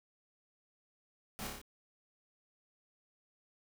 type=noise with echo; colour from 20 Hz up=pink; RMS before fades=-43 dBFS; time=1.39-1.47 s; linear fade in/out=0 ms; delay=29 ms; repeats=5; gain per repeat=-2 dB; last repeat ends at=1.615 s; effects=none